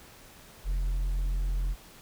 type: tone with hard clipping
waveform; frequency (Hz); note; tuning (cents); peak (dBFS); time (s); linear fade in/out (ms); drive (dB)
sine; 43.6; F1; -2; -27; 0.64-1.76; 50; 3
effects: pink hiss -52 dBFS RMS until 2.01 s